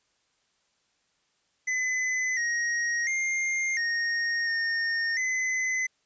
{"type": "tone with pitch steps", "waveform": "square", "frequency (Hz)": [2020, 1882, 2114, 1857, 1835, 2032], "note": ["B6", "A#6", "C7", "A#6", "A#6", "B6"], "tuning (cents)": [39, 16, 17, -7, -28, 49], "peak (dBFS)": -26, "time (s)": [1.67, 5.87], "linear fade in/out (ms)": 10, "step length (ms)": 700, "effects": ["white hiss -71 dBFS RMS until 6.05 s", "resampled to 16000 Hz"]}